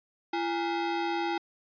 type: ring-modulated tone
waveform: 40% pulse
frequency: 581 Hz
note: D5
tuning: 19 cents flat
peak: -24 dBFS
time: 0.33-1.38 s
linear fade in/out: 5 ms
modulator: 241 Hz
effects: resampled to 11025 Hz